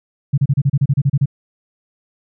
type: tone bursts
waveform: sine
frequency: 138.59 Hz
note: C#3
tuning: in tune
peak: -10 dBFS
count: 12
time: 0.33-1.258 s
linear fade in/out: 10 ms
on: 48 ms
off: 32 ms
effects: none